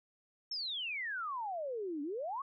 sine exponential two-way sweep, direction down then up, 5490 to 278 to 1157 Hz, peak -36 dBFS, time 0.51-2.42 s, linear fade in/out 5 ms, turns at 2.02 s, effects none

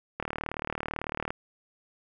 click train, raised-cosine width 0.5 ms, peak -16 dBFS, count 43, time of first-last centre 0.2-1.305 s, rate 38 Hz, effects none

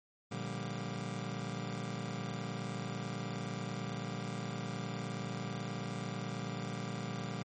sawtooth chord, G minor seventh, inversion first, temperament just, 117.6 / 147 / 176.4 / 196 Hz, Bb2 / D3 / F3 / G3, +16 / +2 / +18 / 0 cents, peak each -38 / -39 / -40 / -39 dBFS, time 0.31-7.43 s, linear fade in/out 10 ms, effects MP3 32 kbps

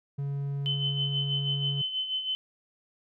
triangle tone, 140.4 Hz, C#3, 22 cents sharp, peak -27 dBFS, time 0.18-1.82 s, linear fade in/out 10 ms
sine tone with tremolo, 3047 Hz, G7, 50 cents flat, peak -26 dBFS, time 0.66-2.35 s, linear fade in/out 0 ms, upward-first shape sine, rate 6.2 Hz, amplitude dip 60%
effects none

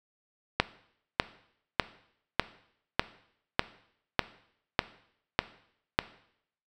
click train, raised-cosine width 0.3 ms, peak -4 dBFS, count 10, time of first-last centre 0.6-5.989 s, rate 1.67 Hz, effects noise-tail reverb RT60 0.7 s tail -17 dB re dry

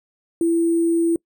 sine tone with sample-and-hold, 335 Hz, E4, 28 cents sharp, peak -15 dBFS, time 0.41-1.16 s, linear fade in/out 2 ms, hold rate 8820 Hz, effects noise-tail reverb RT60 0.1 s tail -26 dB re dry

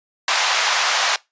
pink band-pass noise, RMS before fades -19 dBFS, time 0.28-1.16 s, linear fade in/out 2 ms, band 780 to 6700 Hz, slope 24 dB/octave, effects noise-tail reverb RT60 0.2 s tail -21 dB re dry + resampled to 16000 Hz

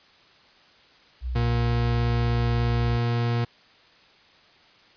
sine tone with pitch glide, 62 to 61.61 Hz, B1 to B1, +7 to -4 cents, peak -26 dBFS, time 1.21-3 s, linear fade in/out 50 ms, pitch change -11 cents, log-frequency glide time 2.24-2.53 s
40% pulse tone, 118.4 Hz, A#2, 27 cents sharp, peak -21 dBFS, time 1.35-3.45 s, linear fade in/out 10 ms
effects white hiss -55 dBFS RMS until 4.96 s + resampled to 11025 Hz

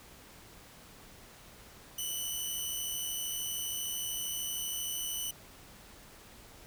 10% pulse tone pair together, 2960 / 3033 Hz, F#7 / F#7, 0 / +42 cents, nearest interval unison, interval 42 cents, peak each -28 / -30 dBFS, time 1.98-5.31 s, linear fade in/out 5 ms, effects pink hiss -54 dBFS RMS until 6.66 s

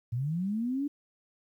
sine linear sweep, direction up, 111.6 to 294.4 Hz, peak -28 dBFS, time 0.12-0.88 s, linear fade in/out 10 ms, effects 11-bit

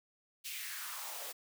white noise with high-pass filter sweep, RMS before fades -43 dBFS, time 0.44-1.33 s, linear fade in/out 20 ms, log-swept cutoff 2900 to 470 Hz, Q 2.7, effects none

